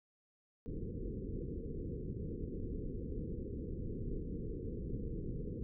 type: low-pass noise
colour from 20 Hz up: pink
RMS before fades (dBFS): -41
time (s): 0.66-5.63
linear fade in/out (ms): 0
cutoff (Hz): 490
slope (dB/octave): 96
effects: none